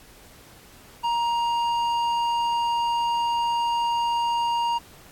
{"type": "tone with tanh clipping", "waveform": "sine", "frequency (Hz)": 940, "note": "A#5", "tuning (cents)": 14, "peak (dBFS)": -23, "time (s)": [1.03, 4.79], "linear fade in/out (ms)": 20, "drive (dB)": 11, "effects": ["pink hiss -50 dBFS RMS until 5.11 s", "AAC 64 kbps"]}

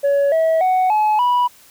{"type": "tone with pitch steps", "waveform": "sine", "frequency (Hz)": [563, 646.7, 742.9, 853.3, 980.2], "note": ["C#5", "E5", "F#5", "G#5", "B5"], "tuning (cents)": [27, -33, 7, 47, -13], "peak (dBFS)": -10, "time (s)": [0.03, 1.48], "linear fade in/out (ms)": 20, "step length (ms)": 290, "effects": ["tanh soft clip ceiling -12 dBFS", "white hiss -48 dBFS RMS until 1.7 s"]}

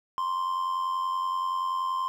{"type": "tone with amplitude modulation", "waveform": "triangle", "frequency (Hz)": 1046.5, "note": "C6", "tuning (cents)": 0, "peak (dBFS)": -22, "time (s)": [0.18, 2.08], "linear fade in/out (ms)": 0, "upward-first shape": "sine", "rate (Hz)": 90.5, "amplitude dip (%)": 50, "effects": []}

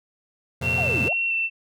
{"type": "chord", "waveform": "sawtooth", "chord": "F suspended fourth", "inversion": "none", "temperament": "just", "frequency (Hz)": [87.31, 116.41, 130.96], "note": ["F2", "Bb2", "C3"], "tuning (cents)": [0, -2, 2], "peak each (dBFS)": -26, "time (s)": [0.61, 1.09], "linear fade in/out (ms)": 10}
{"type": "tone with vibrato", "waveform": "sine", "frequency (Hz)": 2703, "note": "E7", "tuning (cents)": 43, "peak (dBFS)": -21, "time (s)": [0.62, 1.5], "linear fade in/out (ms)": 50, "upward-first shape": "square", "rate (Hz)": 2.2, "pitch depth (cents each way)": 12}
{"type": "linear two-way sweep", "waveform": "sine", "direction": "down then up", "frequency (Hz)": [771, 186.9, 771], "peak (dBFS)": -27, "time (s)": [0.78, 1.13], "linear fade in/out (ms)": 2, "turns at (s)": 1.03}
{"effects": []}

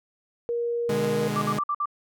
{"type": "tone", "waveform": "sine", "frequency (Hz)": 472.4, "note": "A#4", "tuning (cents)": 23, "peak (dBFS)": -24, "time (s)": [0.49, 1.28], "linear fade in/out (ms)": 0}
{"type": "chord", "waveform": "sawtooth", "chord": "G# diminished", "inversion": "first", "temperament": "equal with one note detuned", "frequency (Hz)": [123.47, 150.18, 207.7], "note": ["B2", "D3", "G#3"], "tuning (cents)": [0, 39, 0], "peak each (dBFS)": [-30, -27, -24], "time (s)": [0.89, 1.59], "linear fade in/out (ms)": 5}
{"type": "tone bursts", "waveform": "sine", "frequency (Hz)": 1174.7, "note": "D6", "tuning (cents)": 0, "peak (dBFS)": -23, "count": 5, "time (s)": [1.36, 1.857], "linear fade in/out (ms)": 5, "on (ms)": 57, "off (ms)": 53}
{"effects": []}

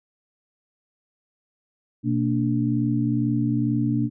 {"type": "tone cluster", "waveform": "sine", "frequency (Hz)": [124.4, 229.2, 291.4], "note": ["B2", "A#3", "D4"], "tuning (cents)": [13, -29, -13], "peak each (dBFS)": -24, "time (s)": [2.03, 4.1], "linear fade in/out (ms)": 50, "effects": []}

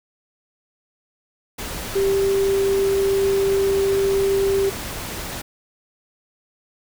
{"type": "tone in noise", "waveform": "sine", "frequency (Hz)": 392, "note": "G4", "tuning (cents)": 0, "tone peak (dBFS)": -16, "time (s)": [1.95, 4.7], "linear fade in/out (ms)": 10, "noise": "pink", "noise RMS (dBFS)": -30, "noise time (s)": [1.58, 5.42], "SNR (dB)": 11, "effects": []}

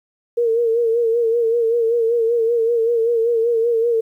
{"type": "tone with vibrato", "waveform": "sine", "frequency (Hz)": 462.4, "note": "A#4", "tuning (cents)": -14, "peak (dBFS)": -14, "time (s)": [0.37, 4.01], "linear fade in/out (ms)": 10, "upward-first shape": "sine", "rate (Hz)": 5.2, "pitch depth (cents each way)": 57, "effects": ["9-bit"]}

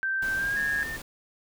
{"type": "tone with pitch glide", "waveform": "sine", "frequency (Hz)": [1561, 1652.9], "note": ["G6", "G#6"], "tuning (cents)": [-8, -9], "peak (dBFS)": -25, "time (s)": [0.03, 0.83], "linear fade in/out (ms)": 0, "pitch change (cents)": 99, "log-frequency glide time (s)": [0.36, 0.58]}
{"type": "noise", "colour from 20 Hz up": "pink", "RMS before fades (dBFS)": -40, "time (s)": [0.22, 1.02], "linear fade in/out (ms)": 5}
{"type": "tone", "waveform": "sine", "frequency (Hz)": 1800, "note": "A6", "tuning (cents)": 39, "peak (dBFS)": -32, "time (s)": [0.56, 0.97], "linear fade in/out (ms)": 10}
{"effects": []}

